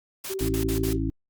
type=noise bursts; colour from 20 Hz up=white; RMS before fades=-35 dBFS; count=5; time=0.24-0.932 s; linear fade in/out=5 ms; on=100 ms; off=48 ms
type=tone with tremolo; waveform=sine; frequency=384.4 Hz; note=G4; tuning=34 cents flat; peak=-27 dBFS; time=0.29-0.98 s; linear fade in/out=20 ms; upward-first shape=sine; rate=17 Hz; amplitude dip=35%
type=harmonic tone; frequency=54.3 Hz; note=A1; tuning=22 cents flat; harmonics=1 / 2 / 3 / 5 / 6; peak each=-29 / -30 / -36 / -29 / -31 dBFS; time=0.41-1.1 s; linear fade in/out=0 ms
effects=Opus 48 kbps